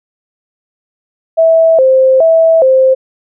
sine tone with vibrato, 585 Hz, D5, 7 cents flat, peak -4 dBFS, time 1.37-2.95 s, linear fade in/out 20 ms, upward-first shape square, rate 1.2 Hz, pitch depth 190 cents each way, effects none

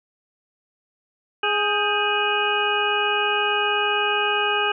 harmonic tone with a mistuned harmonic, 415.3 Hz, G#4, in tune, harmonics 1 / 2 / 3 / 4 / 6 / 7, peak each -26 / -26 / -26 / -26 / -26 / -26 dBFS, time 1.43-4.72 s, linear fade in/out 5 ms, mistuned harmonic 4, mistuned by -80 cents, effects none

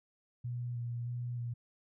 sine tone with vibrato, 120.4 Hz, B2, 44 cents flat, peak -35 dBFS, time 0.44-1.54 s, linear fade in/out 10 ms, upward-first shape square, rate 1.6 Hz, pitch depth 17 cents each way, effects none

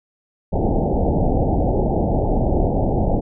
pink low-pass noise, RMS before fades -18 dBFS, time 0.52-3.21 s, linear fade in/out 20 ms, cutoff 840 Hz, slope 96 dB/octave, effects none

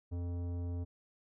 sine tone with tanh clipping, 87.31 Hz, F2, in tune, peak -37 dBFS, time 0.11-0.85 s, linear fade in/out 20 ms, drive 14 dB, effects none

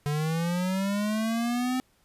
square linear sweep, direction up, 144.6 to 258.5 Hz, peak -26 dBFS, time 0.06-1.8 s, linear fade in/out 0 ms, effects pink hiss -66 dBFS RMS until 2.04 s + resampled to 32000 Hz

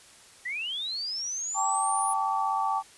sine linear sweep, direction up, 1876 to 9956 Hz, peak -30 dBFS, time 0.45-2.14 s, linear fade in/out 10 ms
sine chord, G suspended second, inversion none, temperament equal with one note detuned, 784 / 880 / 1148.5 Hz, G5 / A5 / D6, 0 / 0 / -39 cents, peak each -29 dBFS, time 1.54-2.83 s, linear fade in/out 50 ms
effects white hiss -53 dBFS RMS until 2.97 s + resampled to 24000 Hz

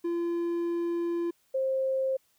triangle / sine tone pair in turn, 341.9 / 529.8 Hz, F4 / C5, -37 / +22 cents, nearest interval minor sixth, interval 759 cents, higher second, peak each -25 dBFS, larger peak neither, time 0.04-1.31 / 1.54-2.17 s, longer first, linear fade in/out 10 ms, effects white hiss -69 dBFS RMS until 2.38 s

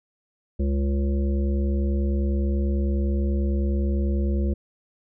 harmonic tone, 69.3 Hz, C#2, in tune, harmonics 1 / 3 / 5 / 7 / 8, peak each -21 / -28 / -32 / -39 / -39 dBFS, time 0.59-4.54 s, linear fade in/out 10 ms, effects none

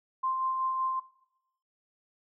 sine tone with tremolo, 1046.5 Hz, C6, in tune, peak -26 dBFS, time 0.23-1 s, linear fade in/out 10 ms, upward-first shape sine, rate 5.3 Hz, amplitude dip 30%, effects noise-tail reverb RT60 0.8 s tail -18 dB re dry

